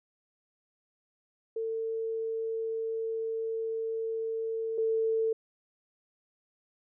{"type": "tone pair in turn", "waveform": "sine", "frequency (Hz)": [449, 446.6], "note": ["A4", "A4"], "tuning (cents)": [35, 26], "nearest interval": "unison", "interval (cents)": 9, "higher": "first", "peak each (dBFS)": [-30, -25], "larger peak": "second", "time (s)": [[1.56, 4.78], [4.78, 5.33]], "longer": "first", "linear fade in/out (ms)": 5, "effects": []}